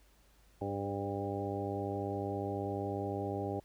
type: harmonic tone with a mistuned harmonic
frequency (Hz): 100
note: G2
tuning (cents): +35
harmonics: 1 / 2 / 3 / 4 / 5 / 6 / 7 / 8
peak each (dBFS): -40 / -44 / -41 / -40 / -44 / -43 / -49 / -42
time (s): 0.61-3.6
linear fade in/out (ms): 5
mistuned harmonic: 6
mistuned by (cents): -16
effects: added 50 Hz sine -64 dBFS peak until 3.64 s + pink hiss -68 dBFS RMS until 3.64 s